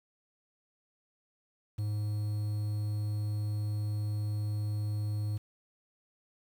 triangle tone with quantisation, 105 Hz, G#2, 19 cents sharp, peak -28 dBFS, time 1.78-5.38 s, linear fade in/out 10 ms, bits 9, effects none

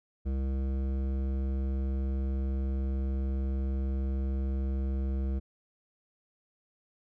sine tone with hard clipping, 66.7 Hz, C2, 34 cents sharp, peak -30 dBFS, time 0.25-5.4 s, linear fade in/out 20 ms, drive 13 dB, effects none

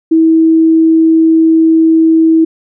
sine tone, 323.4 Hz, E4, 33 cents flat, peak -4 dBFS, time 0.11-2.45 s, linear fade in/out 10 ms, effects none

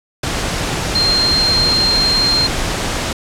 sine tone in noise, 4186 Hz, C8, in tune, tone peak -12 dBFS, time 0.95-2.47 s, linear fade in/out 5 ms, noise pink, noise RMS -19 dBFS, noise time 0.23-3.13 s, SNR +4 dB, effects low-pass 8000 Hz 12 dB/octave

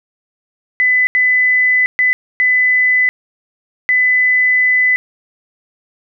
sine tone bursts at uneven times, 2005 Hz, B6, 26 cents sharp, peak -9 dBFS, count 5, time 0.8-1.07 / 1.15-1.86 / 1.99-2.13 / 2.4-3.09 / 3.89-4.96 s, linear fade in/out 0 ms, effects none

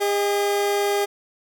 30% pulse tone pair together, 405.1 / 622.3 Hz, G#4 / D#5, -43 / 0 cents, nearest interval perfect fifth, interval 743 cents, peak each -17 / -28 dBFS, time 0-1.06 s, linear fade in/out 20 ms, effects none

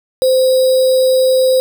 sine tone with sample-and-hold, 518 Hz, C5, 17 cents flat, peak -8 dBFS, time 0.22-1.6 s, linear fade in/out 0 ms, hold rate 4410 Hz, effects none

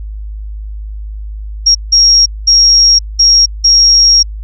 sine tone bursts at uneven times, 5588 Hz, F8, in tune, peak -3 dBFS, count 5, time 1.66-1.75 / 1.92-2.26 / 2.47-2.99 / 3.19-3.46 / 3.64-4.23 s, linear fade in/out 10 ms, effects added 52 Hz sine -20 dBFS peak until 4.43 s

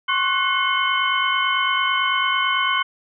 sine tone cluster, 1061 / 1110 / 1484 / 2160 / 3050 Hz, C6 / C#6 / F#6 / C#7 / G7, +24 / +2 / +5 / -45 / -48 cents, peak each -24 dBFS, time 0.08-2.83 s, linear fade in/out 10 ms, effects none

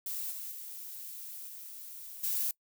violet noise with level steps, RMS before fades -37 / -41 / -44 / -46 / -32 dBFS, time 0.06-2.51 s, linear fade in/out 2 ms, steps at 0.31 / 0.51 / 1.47 / 2.23 s, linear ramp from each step 10 ms, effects noise-tail reverb RT60 0.1 s tail -24 dB re dry

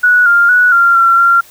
sine tone with pitch steps, 1469 / 1399 / 1471 / 1386 / 1363 / 1380 Hz, F#6 / F6 / F#6 / F6 / F6 / F6, -13 / +3 / -11 / -14 / -43 / -21 cents, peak -5 dBFS, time 0.03-1.41 s, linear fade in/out 10 ms, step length 230 ms, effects white hiss -41 dBFS RMS until 1.5 s

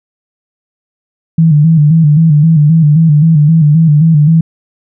sine tone with vibrato, 155.5 Hz, D#3, 1 cent flat, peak -3 dBFS, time 1.38-4.41 s, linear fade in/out 5 ms, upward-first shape square, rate 3.8 Hz, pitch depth 82 cents each way, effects none

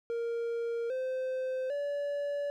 triangle tone with pitch steps, 466.2 / 517.3 / 574 Hz, A#4 / C5 / D5, 0 / -20 / -40 cents, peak -29 dBFS, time 0.1-2.5 s, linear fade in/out 0 ms, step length 800 ms, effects none

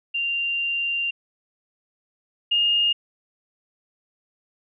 sine tone pair in turn, 2781 / 2836 Hz, F7 / F7, -8 / +26 cents, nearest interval unison, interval 34 cents, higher second, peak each -22 / -17 dBFS, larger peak second, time 0.14-1.11 / 2.51-2.93 s, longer first, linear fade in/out 10 ms, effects none

